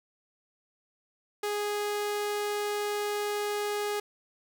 sawtooth tone, 414.3 Hz, G#4, 4 cents flat, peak -25 dBFS, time 1.43-4 s, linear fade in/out 5 ms, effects none

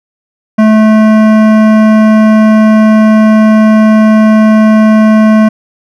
sine tone with hard clipping, 217 Hz, A3, 24 cents flat, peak -4 dBFS, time 0.58-5.49 s, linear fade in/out 10 ms, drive 15 dB, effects none

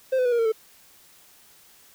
triangle tone with pitch steps, 523 / 505.5 / 488.5 / 472.2 / 456.4 / 441.1 Hz, C5 / B4 / B4 / A#4 / A#4 / A4, -1 / +40 / -19 / +22 / -37 / +4 cents, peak -17 dBFS, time 0.12-0.522 s, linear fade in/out 10 ms, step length 67 ms, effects white hiss -54 dBFS RMS until 1.94 s

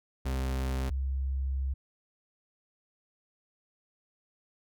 40% pulse / sine tone pair in turn, 65.41 / 66.86 Hz, C2 / C2, 0 / +38 cents, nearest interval unison, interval 38 cents, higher second, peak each -28 dBFS, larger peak neither, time 0.25-0.9 / 0.9-1.74 s, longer second, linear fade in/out 10 ms, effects none

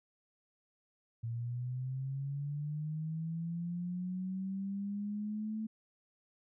sine linear sweep, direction up, 114.4 to 220 Hz, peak -35 dBFS, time 1.23-5.67 s, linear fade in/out 10 ms, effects none

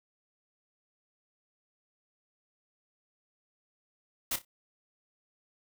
white noise with echo, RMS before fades -31 dBFS, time 4.31-4.36 s, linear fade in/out 5 ms, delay 30 ms, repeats 3, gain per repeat -12 dB, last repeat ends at 4.45 s, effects none

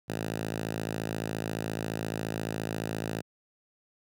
5% pulse tone with high-pass filter, 54.4 Hz, A1, 19 cents flat, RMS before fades -34 dBFS, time 0.08-3.22 s, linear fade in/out 20 ms, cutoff 120 Hz, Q 1.5, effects none

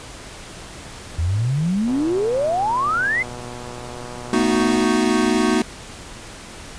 sine exponential sweep, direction up, 77.5 to 2122 Hz, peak -17 dBFS, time 1.18-3.23 s, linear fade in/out 10 ms
click train, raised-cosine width 1 ms, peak -21 dBFS, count 363, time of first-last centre 1.88-4.847 s, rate 122 Hz
square chord, B dominant seventh, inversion third, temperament equal with one note detuned, 222.7 / 246.9 / 311.1 / 370 Hz, A3 / B3 / D#4 / F#4, +21 / 0 / 0 / 0 cents, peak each -22 dBFS, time 4.33-5.62 s, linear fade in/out 2 ms
effects pink hiss -37 dBFS RMS until 6.78 s + resampled to 22050 Hz

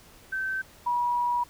sine tone pair in turn, 1545 / 966.6 Hz, G6 / B5, -26 / -38 cents, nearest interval minor sixth, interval 812 cents, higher first, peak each -27 / -23 dBFS, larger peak second, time 0.32-0.62 / 0.86-1.44 s, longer second, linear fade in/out 10 ms, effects pink hiss -53 dBFS RMS until 1.49 s

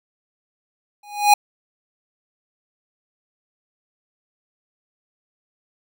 square tone with exponential growth, 825 Hz, G#5, 12 cents flat, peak -7 dBFS, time 1.03-1.34 s, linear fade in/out 5 ms, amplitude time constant 67 ms, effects none

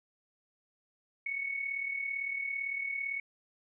sine tone with amplitude modulation, 2217 Hz, C#7, in tune, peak -30 dBFS, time 1.26-3.2 s, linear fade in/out 5 ms, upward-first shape sine, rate 37.8 Hz, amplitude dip 60%, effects none

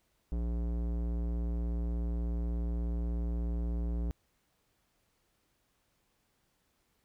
square tone with low-pass filter, 58.27 Hz, A#1, in tune, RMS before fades -33 dBFS, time 0.32-4.11 s, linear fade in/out 0 ms, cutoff 450 Hz, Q 0.66, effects pink hiss -75 dBFS RMS until 7.04 s

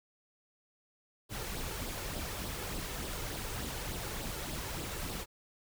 pink noise with flanger, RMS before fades -39 dBFS, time 1.29-5.26 s, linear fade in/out 50 ms, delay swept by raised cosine 0.22 to 2.32 ms, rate 3.4 Hz, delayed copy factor +0.5, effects none

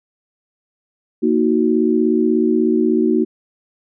sine chord, D# minor, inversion second, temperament equal with one note detuned, 233.1 / 313.5 / 370 Hz, A#3 / D#4 / F#4, 0 / +13 / 0 cents, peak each -17 dBFS, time 1.22-3.25 s, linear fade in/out 20 ms, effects none

